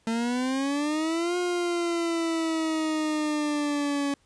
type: exponential two-way sweep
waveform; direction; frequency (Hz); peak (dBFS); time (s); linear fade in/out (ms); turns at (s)
40% pulse; up then down; 224.1 to 357.3 to 280.6; -24; 0.07-4.14; 2; 1.37
effects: pink hiss -65 dBFS RMS until 4.25 s + resampled to 22050 Hz